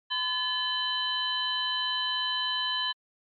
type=tone cluster; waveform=sine; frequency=1012 / 1726 / 3056 / 3999 Hz; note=B5 / A6 / G7 / B7; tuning=+42 / -34 / -45 / +21 cents; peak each=-34 / -34 / -29 / -34 dBFS; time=0.1-2.93 s; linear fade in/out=20 ms; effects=MP3 64 kbps